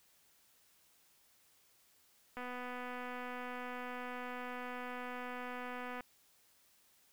click train, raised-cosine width 0.5 ms, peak -30 dBFS, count 903, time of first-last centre 2.37-6.007 s, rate 248 Hz, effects white hiss -69 dBFS RMS until 7.12 s

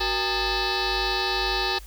sine tone with frequency modulation, 1760 Hz, A6, in tune, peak -22 dBFS, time 0-1.79 s, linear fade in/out 10 ms, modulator 427 Hz, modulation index 6.9, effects added 50 Hz sine -40 dBFS peak until 1.86 s + white hiss -50 dBFS RMS until 1.86 s

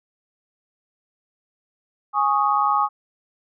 sine chord, Ab suspended fourth, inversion none, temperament just, 830.6 / 1107.5 / 1245.9 Hz, Ab5 / Db6 / Eb6, 0 / -2 / +2 cents, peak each -21 dBFS, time 2.13-2.89 s, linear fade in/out 50 ms, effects none

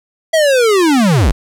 square linear sweep, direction down, 659.3 to 36.71 Hz, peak -9 dBFS, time 0.33-1.32 s, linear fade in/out 10 ms, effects low-pass 11000 Hz 12 dB/octave + 8-bit

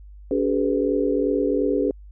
sine tone cluster, 283.9 / 385.8 / 428.6 / 497.3 Hz, C#4 / G4 / A4 / B4, +41 / -28 / -45 / +12 cents, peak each -23 / -25 / -24 / -25 dBFS, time 0.31-1.91 s, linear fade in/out 2 ms, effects added 50 Hz sine -40 dBFS peak until 2.11 s

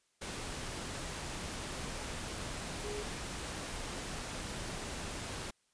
sine tone in noise, 415.3 Hz, G#4, in tune, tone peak -39 dBFS, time 2.83-3.03 s, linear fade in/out 10 ms, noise pink, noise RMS -41 dBFS, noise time 0.21-5.51 s, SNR -1 dB, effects white hiss -75 dBFS RMS until 5.73 s + resampled to 22050 Hz

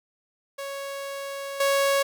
sawtooth tone with level steps, 554.4 Hz, C#5, in tune, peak -28 / -16 dBFS, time 0.58-2.03 s, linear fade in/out 10 ms, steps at 1.6 s, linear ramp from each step 5 ms, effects none

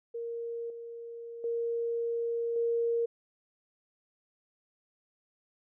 sine tone with level steps, 466.2 Hz, A#4, in tune, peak -34 / -40 / -29 / -26 dBFS, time 0.14-3.06 s, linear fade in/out 10 ms, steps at 0.7 / 1.44 / 2.56 s, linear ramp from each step 2 ms, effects none

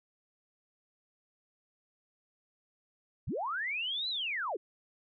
sine linear two-way sweep, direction up then down, 54.4 to 4095 to 310.3 Hz, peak -32 dBFS, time 3.27-4.57 s, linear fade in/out 10 ms, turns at 4.09 s, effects none

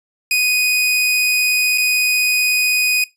sawtooth tone with dropouts, 2489 Hz, D#7, in tune, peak -10 dBFS, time 0.31-3.04 s, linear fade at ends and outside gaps 2 ms, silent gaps 1.777-1.781 s, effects noise-tail reverb RT60 0.2 s tail -21 dB re dry + resampled to 32000 Hz

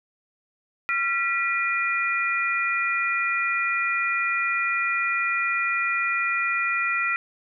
sine tone cluster, 1370 / 1953 / 2417 Hz, F6 / B6 / D7, -34 / -20 / +49 cents, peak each -26 dBFS, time 0.89-7.16 s, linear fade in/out 0 ms, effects none

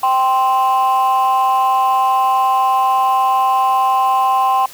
sine tone pair together, 782.3 / 1046 Hz, G5 / C6, -4 / -1 cents, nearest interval perfect fourth, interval 503 cents, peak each -12 dBFS, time 0.03-4.66 s, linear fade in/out 5 ms, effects tanh soft clip ceiling -8 dBFS + white hiss -38 dBFS RMS until 4.73 s

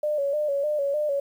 sine tone with vibrato, 580 Hz, D5, 22 cents flat, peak -22 dBFS, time 0.03-1.2 s, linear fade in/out 5 ms, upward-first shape square, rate 3.3 Hz, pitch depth 61 cents each way, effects 9-bit

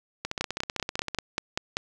two click trains, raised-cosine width 0.2 ms, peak -9 / -13 dBFS, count 8 / 15, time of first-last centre 0.41-1.769 / 0.25-1.147 s, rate 5.15 / 15.6 Hz, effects none

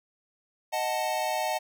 square chord, D# diminished, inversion none, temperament equal, 622.3 / 740 / 880 Hz, D#5 / F#5 / A5, 0 / 0 / 0 cents, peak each -32 dBFS, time 0.72-1.59 s, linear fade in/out 20 ms, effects none

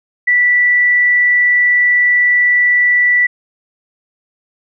sine tone, 1964 Hz, B6, 10 cents flat, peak -8 dBFS, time 0.27-3.27 s, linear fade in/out 10 ms, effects none

